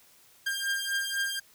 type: beating tone pair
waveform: sawtooth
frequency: 1599 / 1603 Hz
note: G6 / G6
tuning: +34 / +38 cents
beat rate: 4 Hz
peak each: -28 dBFS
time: 0.46-1.4 s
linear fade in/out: 10 ms
effects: white hiss -59 dBFS RMS until 1.54 s